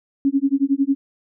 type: tone with tremolo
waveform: sine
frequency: 275.8 Hz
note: C#4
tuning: 9 cents flat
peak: -12 dBFS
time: 0.25-0.95 s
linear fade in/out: 0 ms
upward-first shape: sine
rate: 11 Hz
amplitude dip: 100%
effects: none